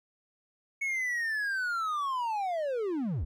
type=linear sweep; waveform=triangle; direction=down; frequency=2217 to 52.8 Hz; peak=-27 dBFS; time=0.81-3.25 s; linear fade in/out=10 ms; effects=none